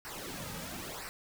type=noise with flanger; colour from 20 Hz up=pink; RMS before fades=-42 dBFS; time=0.05-1.09 s; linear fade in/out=0 ms; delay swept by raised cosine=0.29 to 2.89 ms; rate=1 Hz; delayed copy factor=-0.7; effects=none